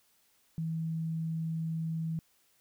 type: tone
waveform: sine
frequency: 162.1 Hz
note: E3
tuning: 29 cents flat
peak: -31 dBFS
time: 0.58-2.19 s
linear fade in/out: 0 ms
effects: white hiss -69 dBFS RMS until 2.6 s